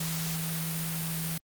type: tone in noise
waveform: sine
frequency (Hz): 163.1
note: E3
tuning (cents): -18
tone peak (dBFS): -32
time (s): 0-1.38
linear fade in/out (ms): 5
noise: white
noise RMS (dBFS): -35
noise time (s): 0-1.38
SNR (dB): 0
effects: Opus 48 kbps